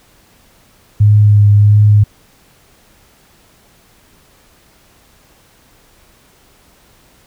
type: tone with vibrato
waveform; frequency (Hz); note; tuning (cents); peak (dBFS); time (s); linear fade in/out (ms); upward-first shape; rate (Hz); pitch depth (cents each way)
sine; 103.83; G#2; 0; -4; 1-2.04; 10; triangle; 1.5; 21
effects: pink hiss -49 dBFS RMS until 7.26 s